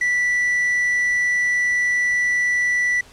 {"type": "tone with quantisation", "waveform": "triangle", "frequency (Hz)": 1965, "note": "B6", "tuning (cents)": -9, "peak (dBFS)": -15, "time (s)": [0.01, 3.01], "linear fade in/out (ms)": 5, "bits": 7, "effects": ["pink hiss -47 dBFS RMS until 3.12 s", "low-pass 9000 Hz 12 dB/octave"]}